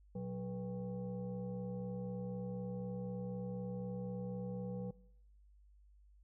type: tone with frequency modulation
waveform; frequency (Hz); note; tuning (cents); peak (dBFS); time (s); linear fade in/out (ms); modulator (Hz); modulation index
sine; 185; F#3; 0; -39; 0.15-4.91; 5; 306; 1
effects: noise-tail reverb RT60 0.8 s tail -22 dB re dry + added 50 Hz sine -61 dBFS peak until 6.23 s